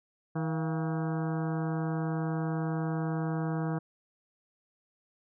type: harmonic tone with a mistuned harmonic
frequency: 160 Hz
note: D#3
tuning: 49 cents sharp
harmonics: 1 / 2 / 3 / 4 / 5 / 6 / 7 / 8 / 9 / 10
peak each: -30 / -36 / -40 / -42 / -44 / -46 / -47 / -48 / -49 / -50 dBFS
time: 0.35-3.79 s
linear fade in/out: 10 ms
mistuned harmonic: 4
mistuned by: +110 cents
effects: none